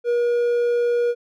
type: tone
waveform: triangle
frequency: 478.5 Hz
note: A#4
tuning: 45 cents sharp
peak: -15 dBFS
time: 0.04-1.15 s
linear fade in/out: 50 ms
effects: none